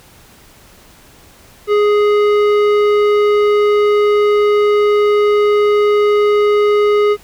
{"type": "tone with tanh clipping", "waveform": "sine", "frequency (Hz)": 415.8, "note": "G#4", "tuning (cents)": 2, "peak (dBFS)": -11, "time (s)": [1.67, 7.17], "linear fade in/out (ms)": 50, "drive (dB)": 14, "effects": ["pink hiss -44 dBFS RMS until 7.23 s"]}